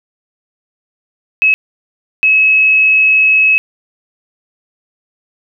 sine tone bursts at uneven times, 2574 Hz, E7, 42 cents flat, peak -6 dBFS, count 2, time 1.42-1.54 / 2.23-3.58 s, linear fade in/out 0 ms, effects none

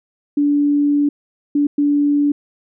sine tone bursts at uneven times, 289.5 Hz, D4, 25 cents flat, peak -12 dBFS, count 3, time 0.37-1.09 / 1.55-1.67 / 1.78-2.32 s, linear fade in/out 5 ms, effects none

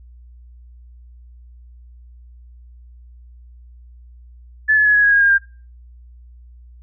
sine tone with pitch steps, 1732 / 1712.1 / 1692.4 / 1673 / 1653.8 / 1634.8 / 1616 / 1597.5 Hz, A6 / A6 / G#6 / G#6 / G#6 / G#6 / G#6 / G6, -28 / -48 / +32 / +12 / -8 / -28 / -48 / +32 cents, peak -10 dBFS, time 4.68-5.384 s, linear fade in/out 20 ms, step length 88 ms, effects noise-tail reverb RT60 0.4 s tail -25 dB re dry + added 60 Hz sine -40 dBFS peak until 6.82 s

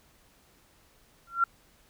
sine tone with exponential growth, 1371 Hz, F6, 32 cents flat, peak -17 dBFS, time 1.27-1.44 s, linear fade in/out 5 ms, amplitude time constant 36 ms, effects pink hiss -62 dBFS RMS until 1.89 s

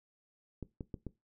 clicks, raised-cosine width 3 ms, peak -27 dBFS, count 4, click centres 0.627 / 0.808 / 0.942 / 1.067 s, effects noise-tail reverb RT60 0.2 s tail -18 dB re dry

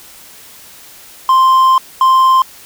triangle tone bursts at uneven times, 1046.5 Hz, C6, in tune, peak -4 dBFS, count 2, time 1.29-1.78 / 2.01-2.42 s, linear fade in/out 2 ms, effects white hiss -38 dBFS RMS until 2.65 s

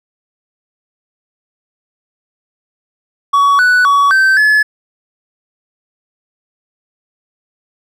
triangle tone with pitch steps, 1127 / 1484 / 1129 / 1551 / 1714 Hz, C#6 / F#6 / C#6 / G6 / A6, +28 / +5 / +31 / -19 / -46 cents, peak -5 dBFS, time 3.33-4.63 s, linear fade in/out 10 ms, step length 260 ms, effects none

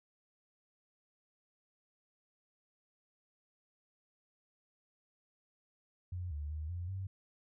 sine tone with pitch steps, 89.4 / 73.8 / 77.1 / 87.7 / 95.5 Hz, F2 / D2 / D#2 / F2 / G2, +41 / +9 / -15 / +8 / -45 cents, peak -37 dBFS, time 6.12-7.07 s, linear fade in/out 5 ms, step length 190 ms, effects none

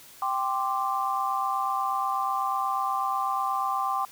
sine chord, G suspended fourth, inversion none, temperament equal, 784 / 1046.5 / 1174.7 Hz, G5 / C6 / D6, 0 / 0 / 0 cents, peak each -29 dBFS, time 0.22-4.05 s, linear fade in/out 2 ms, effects white hiss -50 dBFS RMS until 4.11 s

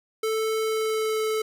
square tone with pitch glide, 440 to 435.7 Hz, A4 to A4, 0 to -17 cents, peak -24 dBFS, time 0.23-1.42 s, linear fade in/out 5 ms, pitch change -17 cents, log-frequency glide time 0.61-1.2 s, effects none

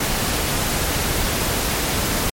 pink noise, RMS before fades -21 dBFS, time 0-2.3 s, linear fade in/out 5 ms, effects MP3 64 kbps

